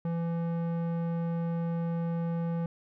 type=tone with low-pass filter; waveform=square; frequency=168.1 Hz; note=E3; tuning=34 cents sharp; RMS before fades=-31 dBFS; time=0.05-2.66 s; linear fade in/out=2 ms; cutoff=980 Hz; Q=0.58; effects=none